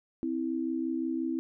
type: tone pair together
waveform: sine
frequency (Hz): 260.5 / 326.2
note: C4 / E4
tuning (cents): -7 / -18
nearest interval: major third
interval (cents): 389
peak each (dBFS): -32 / -31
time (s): 0.23-1.39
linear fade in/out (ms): 0
effects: none